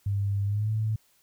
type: tone with pitch glide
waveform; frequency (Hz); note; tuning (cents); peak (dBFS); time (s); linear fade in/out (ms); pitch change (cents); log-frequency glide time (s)
sine; 100 to 109.05; G2 to A2; +35 to -15; -24; 0.06-0.96; 5; +150; 0.45-0.71
effects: white hiss -65 dBFS RMS until 1.22 s